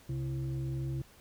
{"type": "tone with frequency modulation", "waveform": "sine", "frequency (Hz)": 133.6, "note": "C3", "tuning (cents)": 36, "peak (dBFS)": -32, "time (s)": [0.09, 1.02], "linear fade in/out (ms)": 5, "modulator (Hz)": 200, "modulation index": 0.61, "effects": ["pink hiss -59 dBFS RMS until 1.2 s"]}